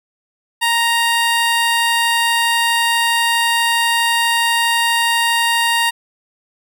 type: tone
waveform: 15% pulse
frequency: 932.3 Hz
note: A#5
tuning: in tune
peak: -7 dBFS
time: 0.61-5.91 s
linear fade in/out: 20 ms
effects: none